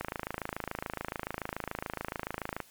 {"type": "click train", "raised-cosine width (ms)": 0.5, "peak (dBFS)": -18, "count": 71, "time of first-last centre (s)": [0.01, 2.603], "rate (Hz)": 27, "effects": ["white hiss -58 dBFS RMS until 2.7 s", "MP3 96 kbps"]}